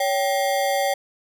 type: ring-modulated tone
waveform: square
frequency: 670 Hz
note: E5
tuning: 28 cents sharp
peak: -17 dBFS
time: 0-0.94 s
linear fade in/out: 5 ms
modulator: 109 Hz
effects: none